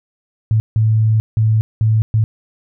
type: tone bursts at uneven times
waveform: sine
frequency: 109.9 Hz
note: A2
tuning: 2 cents flat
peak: -10 dBFS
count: 5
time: 0.51-0.6 / 0.76-1.2 / 1.37-1.61 / 1.81-2.02 / 2.14-2.24 s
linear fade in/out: 0 ms
effects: none